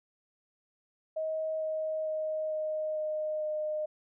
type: tone with pitch steps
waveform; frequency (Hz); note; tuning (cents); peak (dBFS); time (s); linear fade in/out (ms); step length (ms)
sine; 632 / 628 / 624 / 620.1 / 616.1 / 612.2; D#5 / D#5 / D#5 / D#5 / D#5 / D#5; +27 / +16 / +5 / -6 / -17 / -28; -30; 1.16-3.86; 10; 450
effects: none